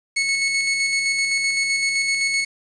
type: tone with tremolo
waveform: sawtooth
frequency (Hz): 2200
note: C#7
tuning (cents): -14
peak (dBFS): -14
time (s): 0.16-2.45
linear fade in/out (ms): 10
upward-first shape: square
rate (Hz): 7.8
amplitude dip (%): 30
effects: resampled to 22050 Hz + 7-bit